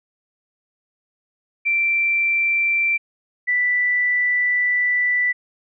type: tone pair in turn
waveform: sine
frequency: 2349 / 1975.3 Hz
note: D7 / B6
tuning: 0 / 0 cents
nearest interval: minor third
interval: 300 cents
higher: first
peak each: -16 dBFS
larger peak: neither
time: 1.65-2.98 / 3.47-5.33 s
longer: second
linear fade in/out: 20 ms
effects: none